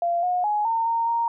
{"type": "tone with pitch steps", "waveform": "sine", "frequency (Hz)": [689, 721, 838, 911, 921, 930], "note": ["F5", "F#5", "G#5", "A#5", "A#5", "A#5"], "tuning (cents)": [-24, -45, 15, -40, -21, -4], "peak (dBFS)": -20, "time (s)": [0.02, 1.28], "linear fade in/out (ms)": 2, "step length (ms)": 210, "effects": []}